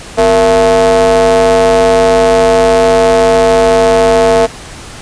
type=ring-modulated tone; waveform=square; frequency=103.83 Hz; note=G#2; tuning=in tune; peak=-3 dBFS; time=0.17-4.47 s; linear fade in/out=20 ms; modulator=566 Hz; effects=pink hiss -29 dBFS RMS until 5.01 s + resampled to 22050 Hz